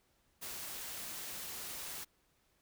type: noise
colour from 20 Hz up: white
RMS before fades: -44 dBFS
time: 0.41-2.05 s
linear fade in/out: 20 ms
effects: pink hiss -74 dBFS RMS until 2.61 s